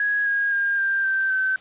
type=tone with pitch steps; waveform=sine; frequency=1662 / 1636.3 / 1611 / 1586 / 1561.5 / 1537.3 Hz; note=G#6 / G#6 / G6 / G6 / G6 / G6; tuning=+1 / -26 / +47 / +20 / -7 / -34 cents; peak=-19 dBFS; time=0-1.56 s; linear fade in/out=2 ms; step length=260 ms; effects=white hiss -47 dBFS RMS until 1.6 s + resampled to 8000 Hz